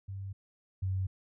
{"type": "tone pair in turn", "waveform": "sine", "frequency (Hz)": [97.4, 94.68], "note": ["G2", "F#2"], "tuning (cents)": [-11, 40], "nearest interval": "unison", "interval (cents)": 49, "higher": "first", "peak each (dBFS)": [-37, -29], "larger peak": "second", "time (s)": [[0.08, 0.33], [0.82, 1.07]], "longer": "neither", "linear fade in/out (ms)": 10, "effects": []}